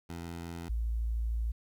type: tone pair in turn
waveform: 15% pulse / sine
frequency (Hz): 84.8 / 56.6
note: E2 / A1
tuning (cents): +50 / +50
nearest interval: perfect fifth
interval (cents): 700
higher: first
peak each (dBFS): -33 / -29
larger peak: second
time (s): 0.09-0.69 / 0.69-1.52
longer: second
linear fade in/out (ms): 10
effects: 11-bit

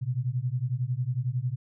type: beating tone pair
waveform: sine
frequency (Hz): 120 / 131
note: B2 / C3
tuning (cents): -49 / +2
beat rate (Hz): 11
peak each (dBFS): -29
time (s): 0.01-1.56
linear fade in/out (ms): 20
effects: none

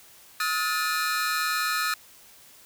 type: tone cluster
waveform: 45% pulse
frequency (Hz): 1275 / 1434 / 1754 / 2442 / 4145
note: D#6 / F6 / A6 / D#7 / C8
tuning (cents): +42 / +45 / -6 / -33 / -17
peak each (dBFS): -28 / -31 / -31 / -34 / -33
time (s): 0.4-1.94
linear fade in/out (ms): 2
effects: white hiss -52 dBFS RMS until 2.65 s

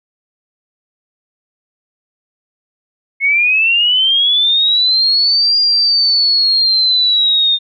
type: linear two-way sweep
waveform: sine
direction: up then down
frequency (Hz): 2171 to 4814 to 3643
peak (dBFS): -9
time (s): 3.2-7.59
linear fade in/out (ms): 50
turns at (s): 5.58
effects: none

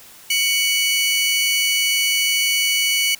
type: tone pair together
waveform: sawtooth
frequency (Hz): 2243 / 2960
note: C#7 / F#7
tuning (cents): +20 / 0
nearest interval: perfect fourth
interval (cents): 480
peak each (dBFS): -16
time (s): 0.3-3.15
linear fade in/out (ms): 5
effects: white hiss -44 dBFS RMS until 3.19 s

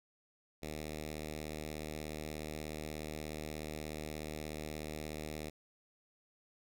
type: tone with notch filter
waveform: 5% pulse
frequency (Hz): 76.7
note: D#2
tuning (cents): -24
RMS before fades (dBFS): -43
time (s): 0.62-5.5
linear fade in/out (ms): 10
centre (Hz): 1000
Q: 1.1
effects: none

